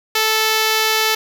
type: tone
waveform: 5% pulse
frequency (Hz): 438.4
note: A4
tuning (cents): -6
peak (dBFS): -3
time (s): 0.15-1.15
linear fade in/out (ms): 5
effects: none